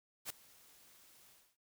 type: noise with ADSR envelope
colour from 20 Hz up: white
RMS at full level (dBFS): -40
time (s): 0.25-1.57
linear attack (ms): 50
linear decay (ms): 6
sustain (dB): -23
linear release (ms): 270
effects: none